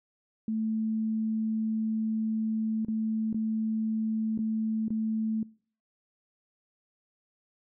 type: tone with dropouts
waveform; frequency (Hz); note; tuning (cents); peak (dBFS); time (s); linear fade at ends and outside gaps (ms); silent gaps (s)
sine; 220; A3; 0; -27; 0.48-5.43; 2; 2.849-2.883 / 3.329-3.344 / 4.377-4.389 / 4.882-4.904
effects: noise-tail reverb RT60 0.5 s tail -24 dB re dry